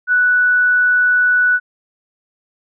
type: tone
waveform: sine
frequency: 1480 Hz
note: F#6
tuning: in tune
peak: -10 dBFS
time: 0.07-1.6 s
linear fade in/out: 50 ms
effects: none